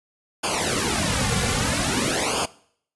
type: noise with flanger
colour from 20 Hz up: pink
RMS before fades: -23 dBFS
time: 0.43-2.46 s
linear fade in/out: 10 ms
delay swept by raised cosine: 0.51 to 3.21 ms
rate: 0.51 Hz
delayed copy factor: -1
effects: noise-tail reverb RT60 0.6 s tail -21 dB re dry + resampled to 24000 Hz